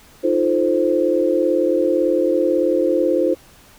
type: chord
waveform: sine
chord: F dominant seventh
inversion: third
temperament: equal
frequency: 311.1 / 349.2 / 440 / 523.3 Hz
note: Eb4 / F4 / A4 / C5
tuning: 0 / 0 / 0 / 0 cents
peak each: -21 / -19 / -24 / -18 dBFS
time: 0.23-3.35 s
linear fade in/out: 20 ms
effects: pink hiss -48 dBFS RMS until 3.78 s